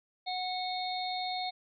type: harmonic tone with a mistuned harmonic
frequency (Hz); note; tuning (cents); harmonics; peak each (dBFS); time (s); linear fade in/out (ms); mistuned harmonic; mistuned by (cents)
735; F#5; -12; 1 / 3 / 5 / 6; -34 / -43 / -40 / -40; 0.26-1.51; 20; 6; -67
effects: none